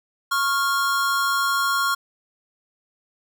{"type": "tone pair together", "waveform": "square", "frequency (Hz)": [1096.8, 1396.9], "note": ["C#6", "F6"], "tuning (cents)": [-19, 0], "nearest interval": "major third", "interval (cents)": 419, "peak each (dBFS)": -23, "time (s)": [0.31, 1.95], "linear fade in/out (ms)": 10, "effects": []}